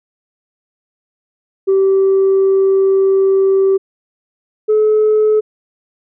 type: tone pair in turn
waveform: sine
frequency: 386.8 / 429.1 Hz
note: G4 / A4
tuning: -23 / -43 cents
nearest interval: major second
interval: 180 cents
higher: second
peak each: -7 dBFS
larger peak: neither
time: 1.67-3.78 / 4.68-5.41 s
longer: first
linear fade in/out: 20 ms
effects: tanh soft clip ceiling -6 dBFS